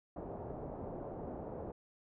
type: low-pass noise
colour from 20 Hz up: white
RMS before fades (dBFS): -44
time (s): 0.16-1.72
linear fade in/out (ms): 5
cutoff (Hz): 700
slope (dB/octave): 24
effects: none